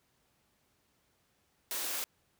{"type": "high-pass noise", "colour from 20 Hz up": "white", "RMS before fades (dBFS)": -36, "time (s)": [1.71, 2.04], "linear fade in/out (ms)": 0, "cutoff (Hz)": 300, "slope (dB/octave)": 12, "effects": ["pink hiss -73 dBFS RMS until 2.39 s", "high-pass 60 Hz 12 dB/octave"]}